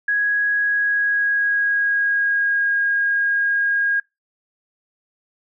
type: tone with pitch glide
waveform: sine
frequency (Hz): 1661.2 to 1630.8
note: G#6 to G#6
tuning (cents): 0 to -32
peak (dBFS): -16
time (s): 0.08-4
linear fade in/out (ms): 5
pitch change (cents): -32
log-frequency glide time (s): 0.51-2.76
effects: noise-tail reverb RT60 0.2 s tail -25 dB re dry